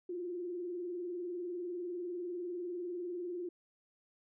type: tone with vibrato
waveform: sine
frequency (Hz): 353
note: F4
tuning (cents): +19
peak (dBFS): -37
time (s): 0.09-3.49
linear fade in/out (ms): 5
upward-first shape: triangle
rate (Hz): 20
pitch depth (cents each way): 91
effects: none